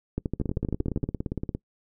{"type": "two click trains", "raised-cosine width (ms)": 3, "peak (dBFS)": [-14, -16], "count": [12, 21], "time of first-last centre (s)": [[0.18, 1.039], [0.4, 1.549]], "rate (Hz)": [12.8, 17.4], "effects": ["noise-tail reverb RT60 0.1 s tail -23 dB re dry"]}